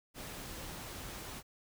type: noise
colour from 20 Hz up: pink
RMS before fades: -45 dBFS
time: 0.14-1.43 s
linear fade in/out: 50 ms
effects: none